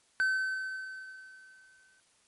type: tone with exponential decay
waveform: triangle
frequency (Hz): 1532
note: G6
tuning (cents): -40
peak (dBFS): -22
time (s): 0.2-2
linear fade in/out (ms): 0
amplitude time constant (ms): 390
effects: white hiss -67 dBFS RMS until 2.27 s + MP3 48 kbps